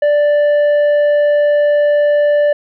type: tone with tanh clipping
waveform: triangle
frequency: 587.3 Hz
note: D5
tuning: in tune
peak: -10 dBFS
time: 0.02-2.53 s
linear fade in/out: 5 ms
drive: 10 dB
effects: none